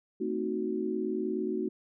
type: chord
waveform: sine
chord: A diminished seventh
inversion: none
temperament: equal with one note detuned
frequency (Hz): 223.8 / 261.6 / 311.1 / 370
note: A3 / C4 / Eb4 / Gb4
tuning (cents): +30 / 0 / 0 / 0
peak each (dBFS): -35 / -38 / -35 / -32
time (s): 0.2-1.69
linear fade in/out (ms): 10
effects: none